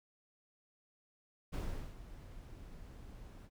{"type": "noise with ADSR envelope", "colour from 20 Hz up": "brown", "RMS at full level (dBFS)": -37, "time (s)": [1.52, 3.5], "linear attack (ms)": 21, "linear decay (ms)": 400, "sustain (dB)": -14, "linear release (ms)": 54, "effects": []}